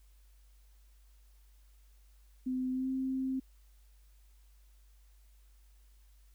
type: tone with pitch glide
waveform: sine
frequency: 256.7 to 263 Hz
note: C4 to C4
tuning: -33 to +9 cents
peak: -31 dBFS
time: 2.46-3.4 s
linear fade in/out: 10 ms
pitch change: +42 cents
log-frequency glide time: 2.71-2.89 s
effects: added 50 Hz sine -58 dBFS peak until 6.34 s + white hiss -72 dBFS RMS until 6.34 s